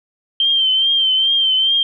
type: tone with vibrato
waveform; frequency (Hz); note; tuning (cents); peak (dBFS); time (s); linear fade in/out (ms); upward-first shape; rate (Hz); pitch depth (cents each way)
sine; 3134; G7; -1; -12; 0.4-1.83; 2; triangle; 2.4; 56
effects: none